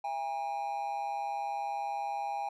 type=tone with amplitude modulation; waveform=triangle; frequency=810 Hz; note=G#5; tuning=43 cents flat; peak=-27 dBFS; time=0.04-2.49 s; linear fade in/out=5 ms; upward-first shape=sine; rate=140 Hz; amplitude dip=75%; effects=none